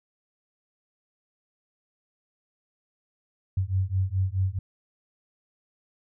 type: beating tone pair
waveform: sine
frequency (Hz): 92.5 / 97.2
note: F#2 / G2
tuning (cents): 0 / -14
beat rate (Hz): 4.7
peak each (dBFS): -26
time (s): 3.57-4.59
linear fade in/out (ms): 5
effects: none